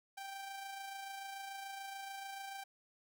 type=tone with amplitude modulation; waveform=sawtooth; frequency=784 Hz; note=G5; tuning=in tune; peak=-39 dBFS; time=0.17-2.64 s; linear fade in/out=10 ms; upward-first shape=sine; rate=26.9 Hz; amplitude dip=35%; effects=none